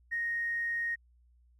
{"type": "tone with tanh clipping", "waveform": "triangle", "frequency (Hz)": 1864.7, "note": "A#6", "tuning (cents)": 0, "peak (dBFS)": -30, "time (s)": [0.11, 0.96], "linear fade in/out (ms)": 20, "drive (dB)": 3, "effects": ["added 60 Hz sine -61 dBFS peak until 1.59 s"]}